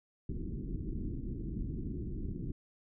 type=low-pass noise; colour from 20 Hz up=pink; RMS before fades=-38 dBFS; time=0.29-2.52 s; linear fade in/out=5 ms; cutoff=360 Hz; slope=48 dB/octave; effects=none